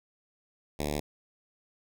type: tone with notch filter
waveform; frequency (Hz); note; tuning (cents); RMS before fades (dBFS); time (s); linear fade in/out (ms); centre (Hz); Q
5% pulse; 74; D2; +14; -32; 0.79-1; 5; 1300; 0.83
effects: none